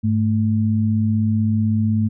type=tone pair together; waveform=sine; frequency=103.4 / 219.3 Hz; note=G#2 / A3; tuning=-7 / -6 cents; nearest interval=octave + minor second; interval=1301 cents; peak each=-18 dBFS; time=0.03-2.09 s; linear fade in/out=20 ms; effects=none